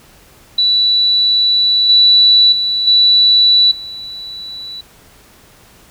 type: tone with level steps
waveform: sine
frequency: 3951 Hz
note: B7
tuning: in tune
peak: -9 / -5 / -13 / -6 / -25 dBFS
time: 0.58-4.81 s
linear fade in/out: 5 ms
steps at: 1.89 / 2.52 / 2.87 / 3.71 s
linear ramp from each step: 5 ms
effects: pink hiss -45 dBFS RMS until 5.9 s